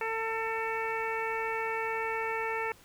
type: harmonic tone with a mistuned harmonic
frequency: 448.2 Hz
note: A4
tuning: 32 cents sharp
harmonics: 1 / 2 / 3 / 4 / 5 / 6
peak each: -35 / -35 / -39 / -38 / -38 / -42 dBFS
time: 0.01-2.72 s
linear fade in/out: 2 ms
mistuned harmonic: 6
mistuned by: -21 cents
effects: pink hiss -57 dBFS RMS until 2.84 s